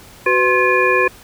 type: tone cluster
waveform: sine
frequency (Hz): 373.8 / 502 / 1059 / 1716 / 2430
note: F#4 / B4 / C6 / A6 / D#7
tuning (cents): +18 / +28 / +21 / -44 / -42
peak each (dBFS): -18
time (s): 0.26-1.08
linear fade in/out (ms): 5
effects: pink hiss -42 dBFS RMS until 1.23 s